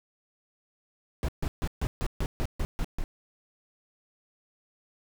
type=noise bursts; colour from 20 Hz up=brown; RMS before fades=-28 dBFS; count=10; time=1.23-3.04 s; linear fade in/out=0 ms; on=55 ms; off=140 ms; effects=none